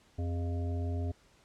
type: harmonic tone with a mistuned harmonic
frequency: 87.31 Hz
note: F2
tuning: in tune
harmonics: 1 / 3 / 5 / 7 / 8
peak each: -31 / -41 / -45 / -48 / -49 dBFS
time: 0.18-1.12 s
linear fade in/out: 10 ms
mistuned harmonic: 5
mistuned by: -100 cents
effects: pink hiss -64 dBFS RMS until 1.44 s + low-pass 8000 Hz 12 dB/octave